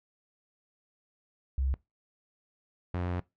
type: tone pair in turn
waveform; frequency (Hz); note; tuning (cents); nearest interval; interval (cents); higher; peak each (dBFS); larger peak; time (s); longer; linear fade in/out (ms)
sine / sawtooth; 66.5 / 89.02; C2 / F2; +29 / +34; perfect fourth; 505; second; -26; neither; 1.58-1.74 / 2.94-3.2; second; 0
effects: noise-tail reverb RT60 0.2 s tail -21 dB re dry + low-pass 2000 Hz 12 dB/octave